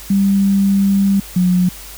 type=tone pair in turn; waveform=sine; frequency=197.2 / 180.68 Hz; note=G3 / F#3; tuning=+11 / -41 cents; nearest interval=major second; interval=152 cents; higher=first; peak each=-10 dBFS; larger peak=neither; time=0.1-1.2 / 1.36-1.69 s; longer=first; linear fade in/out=5 ms; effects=added 50 Hz sine -37 dBFS peak until 1.97 s + white hiss -35 dBFS RMS until 1.97 s